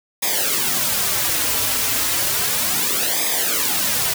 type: noise with flanger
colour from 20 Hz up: white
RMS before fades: -20 dBFS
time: 0.22-4.14 s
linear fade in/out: 10 ms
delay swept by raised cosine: 0.69 to 5.69 ms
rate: 0.33 Hz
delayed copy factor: -0.85
effects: none